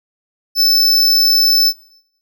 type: tone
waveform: square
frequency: 5274 Hz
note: E8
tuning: in tune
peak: -10 dBFS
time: 0.55-1.73 s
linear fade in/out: 50 ms
effects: noise-tail reverb RT60 0.8 s tail -20 dB re dry